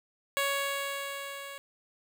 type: tone with level ramp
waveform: 10% pulse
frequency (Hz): 557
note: C#5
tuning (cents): +8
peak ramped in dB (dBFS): -18 to -33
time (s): 0.37-1.58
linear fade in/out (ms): 0
effects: none